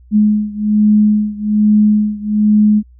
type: beating tone pair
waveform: sine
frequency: 210.6 / 211.8 Hz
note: G#3 / G#3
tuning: +24 / +34 cents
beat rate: 1.2 Hz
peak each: -11 / -13 dBFS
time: 0.11-2.83 s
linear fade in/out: 50 ms
effects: added 61 Hz sine -40 dBFS peak until 2.99 s